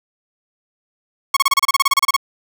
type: tone bursts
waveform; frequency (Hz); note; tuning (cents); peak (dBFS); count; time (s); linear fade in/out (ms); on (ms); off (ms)
sawtooth; 1100; C#6; -14; -7; 15; 1.34-2.165; 5; 27; 30
effects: none